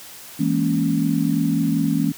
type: chord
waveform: sine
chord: A# half-diminished seventh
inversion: second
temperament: equal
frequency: 164.81 / 207.7 / 233.1 / 277.2 Hz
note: E3 / G#3 / A#3 / C#4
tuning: 0 / 0 / 0 / 0 cents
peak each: -22 / -25 / -23 / -21 dBFS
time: 0.39-2.12 s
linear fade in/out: 10 ms
effects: white hiss -40 dBFS RMS until 2.17 s + high-pass 60 Hz 12 dB/octave